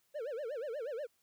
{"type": "tone with vibrato", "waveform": "triangle", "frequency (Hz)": 519, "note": "C5", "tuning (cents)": -14, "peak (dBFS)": -35, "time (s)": [0.14, 1.07], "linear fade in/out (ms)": 20, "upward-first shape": "sine", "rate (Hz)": 8.3, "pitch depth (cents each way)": 280, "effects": ["white hiss -75 dBFS RMS until 1.22 s"]}